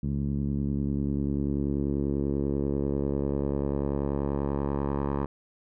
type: tone with low-pass filter sweep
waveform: 10% pulse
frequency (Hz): 70.2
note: C#2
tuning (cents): +22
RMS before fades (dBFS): -28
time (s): 0.03-5.26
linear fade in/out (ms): 5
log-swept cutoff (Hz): 190 to 980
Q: 1.6
effects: none